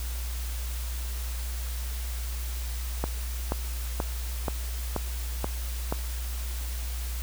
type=click train; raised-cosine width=1 ms; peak=-13 dBFS; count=7; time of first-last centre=3.04-5.925 s; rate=2.08 Hz; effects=added 60 Hz sine -30 dBFS peak until 7.22 s + white hiss -41 dBFS RMS until 7.22 s